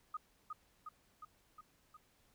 sine tone with echo, 1244.5 Hz, D#6, in tune, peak -38 dBFS, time 0.14-0.17 s, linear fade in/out 5 ms, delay 360 ms, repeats 5, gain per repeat -3 dB, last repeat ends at 1.97 s, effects pink hiss -72 dBFS RMS until 2.34 s

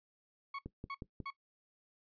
30% pulse tone bursts, 1108.7 Hz, C#6, in tune, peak -37 dBFS, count 3, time 0.54-1.304 s, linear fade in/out 5 ms, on 48 ms, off 310 ms
click train, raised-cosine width 3 ms, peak -30 dBFS, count 4, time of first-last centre 0.66-1.202 s, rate 5.53 Hz
effects noise-tail reverb RT60 0.1 s tail -17 dB re dry + resampled to 11025 Hz

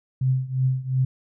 sine tone with tremolo, 130.3 Hz, C3, 7 cents flat, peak -16 dBFS, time 0.21-1.05 s, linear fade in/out 5 ms, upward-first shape triangle, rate 2.8 Hz, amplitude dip 90%, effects none

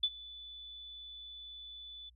sine tone with ADSR envelope, 3482 Hz, A7, 19 cents flat, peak -25 dBFS, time 0.03-2.1 s, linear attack 7 ms, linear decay 51 ms, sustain -21 dB, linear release 15 ms, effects added 60 Hz sine -61 dBFS peak until 2.15 s

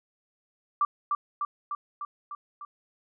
sine tone with echo, 1170 Hz, D6, 7 cents flat, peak -20 dBFS, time 0.81-0.85 s, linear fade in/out 2 ms, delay 300 ms, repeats 6, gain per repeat -3 dB, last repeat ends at 2.65 s, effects none

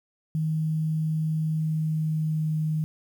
sine tone with pitch glide, 157.5 to 155.96 Hz, D#3 to D#3, +21 to +4 cents, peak -23 dBFS, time 0.35-2.84 s, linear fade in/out 0 ms, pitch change -17 cents, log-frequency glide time 1.57-2.53 s, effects 9-bit

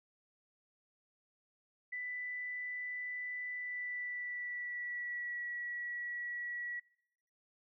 sine tone with pitch glide, 1987 to 1931.5 Hz, B6 to B6, +10 to -39 cents, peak -38 dBFS, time 1.92-6.8 s, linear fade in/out 10 ms, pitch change -49 cents, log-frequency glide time 3.51-5.43 s, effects noise-tail reverb RT60 0.8 s tail -22 dB re dry

